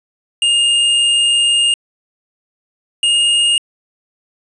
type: tone pair in turn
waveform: square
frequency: 2829 / 2842 Hz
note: F7 / F7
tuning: +22 / +30 cents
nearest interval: unison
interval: 8 cents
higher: second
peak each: -11 dBFS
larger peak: neither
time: 0.42-1.74 / 3.03-3.58 s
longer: first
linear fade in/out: 2 ms
effects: resampled to 24000 Hz + 7-bit